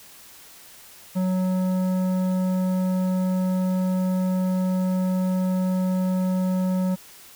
sine tone with tanh clipping, 185 Hz, F#3, in tune, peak -22 dBFS, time 1.15-6.96 s, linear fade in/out 20 ms, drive 12 dB, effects white hiss -47 dBFS RMS until 7.35 s

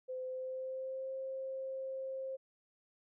sine tone with pitch glide, 513 to 530.2 Hz, C5 to C5, -34 to +23 cents, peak -38 dBFS, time 0.08-2.37 s, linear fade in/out 20 ms, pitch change +57 cents, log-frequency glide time 0.24-1.13 s, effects none

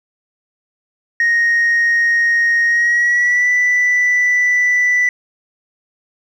sine tone with pitch glide, 1867 to 1978 Hz, A#6 to B6, +2 to +2 cents, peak -9 dBFS, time 1.2-5.09 s, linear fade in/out 2 ms, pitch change +100 cents, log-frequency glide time 2.66-3.5 s, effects tanh soft clip ceiling -9 dBFS + 8-bit

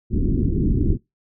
pink low-pass noise, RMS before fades -19 dBFS, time 0.1-0.98 s, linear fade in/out 50 ms, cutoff 360 Hz, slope 48 dB/octave, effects noise-tail reverb RT60 0.2 s tail -24 dB re dry

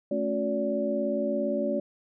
sine tone cluster, 217.9 / 275.3 / 362.2 / 576 Hz, A3 / C#4 / F#4 / D5, -17 / -12 / -37 / -34 cents, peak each -31 / -32 / -33 / -28 dBFS, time 0.11-1.8 s, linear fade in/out 5 ms, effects none

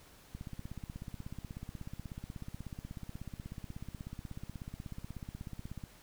click train, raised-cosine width 5 ms, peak -30 dBFS, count 91, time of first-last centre 0.35-5.838 s, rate 16.4 Hz, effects pink hiss -59 dBFS RMS until 6.02 s

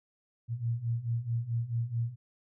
sine beating tone pair, 114.3 / 118.9 Hz, A#2 / A#2, -34 / +35 cents, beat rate 4.6 Hz, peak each -34 / -31 dBFS, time 0.48-2.16 s, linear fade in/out 50 ms, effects none

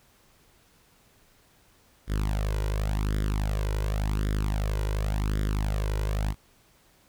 sawtooth tone with flanger, 51.6 Hz, G#1, 10 cents flat, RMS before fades -27 dBFS, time 2.07-6.35 s, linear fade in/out 50 ms, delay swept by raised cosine 0.57 to 2.07 ms, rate 0.9 Hz, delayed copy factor +0.8, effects pink hiss -61 dBFS RMS until 7.08 s

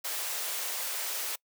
white high-pass noise, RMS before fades -34 dBFS, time 0.04-1.36 s, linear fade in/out 10 ms, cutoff 440 Hz, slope 24 dB/octave, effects noise-tail reverb RT60 0.1 s tail -25 dB re dry

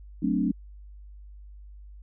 sine chord, D dominant seventh, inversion first, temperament equal, 185 / 220 / 261.6 / 293.7 Hz, F#3 / A3 / C4 / D4, 0 / 0 / 0 / 0 cents, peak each -28 dBFS, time 0.22-0.52 s, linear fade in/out 10 ms, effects added 50 Hz sine -43 dBFS peak until 2.02 s

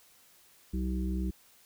harmonic tone with a mistuned harmonic, 63.6 Hz, C2, 48 cents flat, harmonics 1 / 3 / 5 / 6, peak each -31 / -34 / -39 / -46 dBFS, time 0.73-1.31 s, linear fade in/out 10 ms, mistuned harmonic 3, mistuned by -29 cents, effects white hiss -61 dBFS RMS until 1.65 s

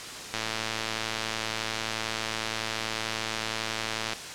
click train, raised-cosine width 0.2 ms, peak -12 dBFS, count 422, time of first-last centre 0.34-4.133 s, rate 111 Hz, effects white hiss -38 dBFS RMS until 4.34 s + low-pass 7000 Hz 12 dB/octave

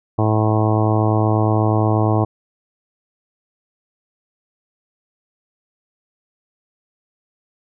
harmonic tone, 108.4 Hz, A2, 25 cents flat, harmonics 1 / 2 / 3 / 4 / 5 / 6 / 7 / 8 / 9 / 10, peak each -16 / -25 / -21 / -25 / -28 / -25 / -25 / -29 / -29 / -29 dBFS, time 0.18-2.25 s, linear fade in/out 10 ms, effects none

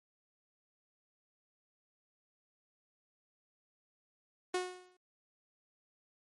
sawtooth tone with exponential decay, 364.3 Hz, F#4, 27 cents flat, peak -26 dBFS, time 4.54-4.97 s, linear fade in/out 5 ms, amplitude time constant 93 ms, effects MP3 48 kbps

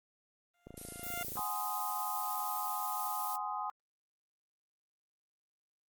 15% pulse tone with exponential growth, 699 Hz, F5, 1 cent sharp, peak -30 dBFS, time 0.54-1.23 s, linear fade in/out 2 ms, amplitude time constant 150 ms
click train, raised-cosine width 2 ms, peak -34 dBFS, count 21, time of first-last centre 0.67-1.392 s, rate 27.7 Hz
violet noise, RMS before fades -41 dBFS, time 0.77-3.36 s, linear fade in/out 2 ms
sine chord, Ab dominant seventh, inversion third, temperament just, 747.5 / 830.6 / 1038.3 / 1245.9 Hz, Gb5 / Ab5 / C6 / Eb6, +17 / 0 / -14 / +2 cents, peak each -43 / -39 / -41 / -40 dBFS, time 1.37-3.7 s, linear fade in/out 0 ms
effects Opus 24 kbps

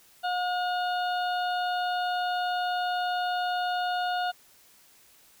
harmonic tone, 720 Hz, F#5, 47 cents flat, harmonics 1 / 2 / 4 / 5 / 6, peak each -27 / -33 / -39 / -41 / -43 dBFS, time 0.23-4.32 s, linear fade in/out 20 ms, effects white hiss -58 dBFS RMS until 5.4 s

